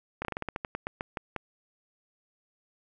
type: slowing click train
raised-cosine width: 0.5 ms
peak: -17 dBFS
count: 14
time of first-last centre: 0.22-1.363 s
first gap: 29 ms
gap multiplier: 1.17
effects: none

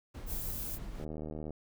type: noise with tremolo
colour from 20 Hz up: brown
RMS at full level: -40 dBFS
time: 0.14-1.05 s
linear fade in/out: 10 ms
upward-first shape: triangle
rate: 6.2 Hz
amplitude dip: 25%
type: noise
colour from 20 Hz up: violet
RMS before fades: -40 dBFS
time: 0.26-0.79 s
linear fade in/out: 50 ms
type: click train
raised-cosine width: 2 ms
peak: -28 dBFS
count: 40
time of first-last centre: 1-1.506 s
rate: 77 Hz
effects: none

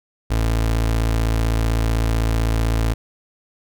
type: tone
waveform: 30% pulse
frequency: 55.8 Hz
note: A1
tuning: 25 cents sharp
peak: -14 dBFS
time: 0.3-2.94 s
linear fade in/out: 10 ms
effects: none

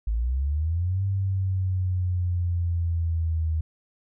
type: linear two-way sweep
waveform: sine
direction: up then down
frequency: 51.9 to 98 to 79.1 Hz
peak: -22 dBFS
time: 0.07-3.61 s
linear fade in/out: 5 ms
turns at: 1.04 s
effects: none

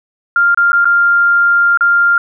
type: tone with dropouts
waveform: sine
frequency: 1396.9 Hz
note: F6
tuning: in tune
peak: -7 dBFS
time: 0.36-2.18 s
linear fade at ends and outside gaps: 2 ms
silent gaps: 0.546-0.574 / 0.72-0.73 / 0.846-0.854 / 1.774-1.808 s
effects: none

